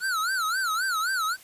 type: tone with vibrato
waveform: square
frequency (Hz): 1409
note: F6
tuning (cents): +15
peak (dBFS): -25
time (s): 0-1.37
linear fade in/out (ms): 50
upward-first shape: sine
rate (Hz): 3.8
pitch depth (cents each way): 190
effects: white hiss -51 dBFS RMS until 1.43 s + resampled to 32000 Hz